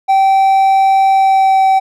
triangle tone with pitch glide, 775 to 768.3 Hz, G5 to G5, -20 to -35 cents, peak -5 dBFS, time 0.08-1.8 s, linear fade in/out 20 ms, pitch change -15 cents, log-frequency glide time 1.1-1.65 s, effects none

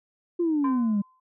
sine exponential sweep, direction down, 354.2 to 196 Hz, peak -20 dBFS, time 0.39-1.02 s, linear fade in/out 10 ms
sine tone with exponential decay, 1029 Hz, C6, 29 cents flat, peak -24 dBFS, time 0.64-1.2 s, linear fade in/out 5 ms, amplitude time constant 120 ms
effects tanh soft clip ceiling -17 dBFS

